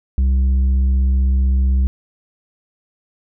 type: tone with tanh clipping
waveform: sine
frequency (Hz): 65.41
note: C2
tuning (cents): 0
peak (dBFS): -13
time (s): 0.18-1.87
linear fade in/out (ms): 0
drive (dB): 5
effects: none